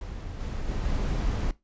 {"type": "noise with level steps", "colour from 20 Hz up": "brown", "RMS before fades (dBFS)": [-36, -32, -29, -27], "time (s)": [0.01, 1.51], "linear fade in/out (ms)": 2, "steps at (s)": [0.39, 0.67, 0.83], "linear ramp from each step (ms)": 20, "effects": ["noise-tail reverb RT60 0.2 s tail -18 dB re dry", "resampled to 16000 Hz"]}